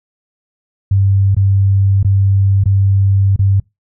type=tone with dropouts; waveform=sine; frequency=98 Hz; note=G2; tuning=in tune; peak=-8 dBFS; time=0.91-3.6 s; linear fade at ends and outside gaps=5 ms; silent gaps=1.348-1.366 / 2.03-2.046 / 2.639-2.657 / 3.362-3.391 s; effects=noise-tail reverb RT60 0.2 s tail -24 dB re dry